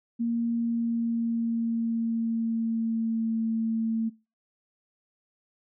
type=tone with pitch glide; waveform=sine; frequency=233.1 to 224.9 Hz; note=A#3 to A3; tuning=0 to +38 cents; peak=-24 dBFS; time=0.19-4.1 s; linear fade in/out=20 ms; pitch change=-62 cents; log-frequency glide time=0.53-3.43 s; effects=noise-tail reverb RT60 0.3 s tail -23 dB re dry